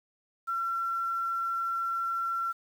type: tone with quantisation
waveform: sine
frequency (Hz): 1357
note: E6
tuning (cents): +50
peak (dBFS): -28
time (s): 0.47-2.53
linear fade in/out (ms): 20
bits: 9
effects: none